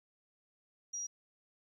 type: tone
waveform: sine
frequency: 5740 Hz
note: F8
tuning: 47 cents sharp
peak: -37 dBFS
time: 0.93-1.07 s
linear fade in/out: 10 ms
effects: 12-bit